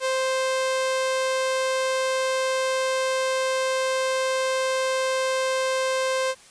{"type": "tone", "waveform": "sawtooth", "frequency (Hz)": 523.3, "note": "C5", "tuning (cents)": 0, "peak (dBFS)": -18, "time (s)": [0, 6.35], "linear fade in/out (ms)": 50, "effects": ["white hiss -50 dBFS RMS until 6.5 s", "resampled to 22050 Hz"]}